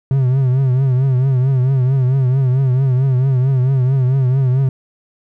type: tone with vibrato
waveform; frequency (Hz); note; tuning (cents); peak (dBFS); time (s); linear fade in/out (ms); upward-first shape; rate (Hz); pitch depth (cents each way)
triangle; 130.81; C3; 0; -9; 0.11-4.69; 2; triangle; 4.5; 100
effects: none